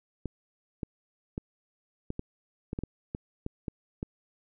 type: clicks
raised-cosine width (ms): 3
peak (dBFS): -20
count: 12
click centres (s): 0.257 / 0.832 / 1.379 / 2.104 / 2.194 / 2.731 / 2.789 / 2.836 / 3.149 / 3.464 / 3.682 / 4.029
effects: none